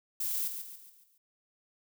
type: noise with echo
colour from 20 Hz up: violet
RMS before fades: -33 dBFS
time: 0.2-0.48 s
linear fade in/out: 5 ms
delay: 140 ms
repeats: 5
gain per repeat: -7 dB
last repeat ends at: 1.18 s
effects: none